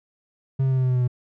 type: tone with pitch steps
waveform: triangle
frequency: 134.1 / 132.56 / 131.04 / 129.53 / 128.04 / 126.57 / 125.12 / 123.68 Hz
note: C3 / C3 / C3 / C3 / C3 / B2 / B2 / B2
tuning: +43 / +23 / +3 / -17 / -37 / +43 / +23 / +3 cents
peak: -16 dBFS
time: 0.59-1.078 s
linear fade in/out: 10 ms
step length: 61 ms
effects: none